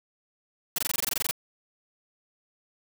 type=noise bursts; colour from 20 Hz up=white; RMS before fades=-27 dBFS; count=13; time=0.76-1.311 s; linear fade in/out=2 ms; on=23 ms; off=21 ms; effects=none